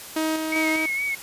sawtooth tone with tremolo, 315.9 Hz, D#4, 26 cents sharp, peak -18 dBFS, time 0.16-0.86 s, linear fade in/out 5 ms, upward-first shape square, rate 2.5 Hz, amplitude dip 35%
sine tone with vibrato, 2217 Hz, C#7, in tune, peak -23 dBFS, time 0.52-1.15 s, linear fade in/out 5 ms, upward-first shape sine, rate 4.3 Hz, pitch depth 43 cents each way
effects white hiss -39 dBFS RMS until 1.22 s + resampled to 32000 Hz

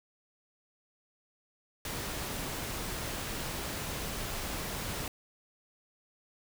pink noise, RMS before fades -37 dBFS, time 1.85-5.08 s, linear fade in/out 2 ms, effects none

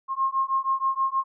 sine beating tone pair, 1068 / 1074.3 Hz, C6 / C6, +35 / +45 cents, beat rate 6.3 Hz, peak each -25 dBFS, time 0.08-1.24 s, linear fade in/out 50 ms, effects none

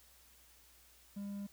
triangle tone, 201.1 Hz, G3, 44 cents sharp, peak -38 dBFS, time 1.16-1.47 s, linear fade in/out 10 ms, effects added 60 Hz sine -69 dBFS peak until 1.52 s + white hiss -64 dBFS RMS until 1.52 s

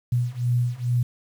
sine beating tone pair, 120.7 / 123 Hz, B2 / B2, -39 / -7 cents, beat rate 2.3 Hz, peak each -24 / -23 dBFS, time 0.12-1.03 s, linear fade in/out 5 ms, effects 8-bit

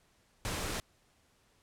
pink noise, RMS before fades -36 dBFS, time 0.45-0.8 s, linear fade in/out 0 ms, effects pink hiss -69 dBFS RMS until 1.62 s + low-pass 11000 Hz 12 dB/octave

